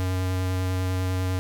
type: tone with vibrato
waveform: square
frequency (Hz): 92.5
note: F#2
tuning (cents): 0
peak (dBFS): -24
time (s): 0-1.39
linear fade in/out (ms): 0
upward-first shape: square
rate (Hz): 10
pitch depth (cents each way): 9
effects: none